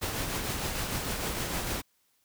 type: noise with tremolo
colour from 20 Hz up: pink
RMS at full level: -31 dBFS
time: 0.01-1.82 s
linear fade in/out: 20 ms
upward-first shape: triangle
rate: 6.6 Hz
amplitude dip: 40%
effects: white hiss -71 dBFS RMS until 2.24 s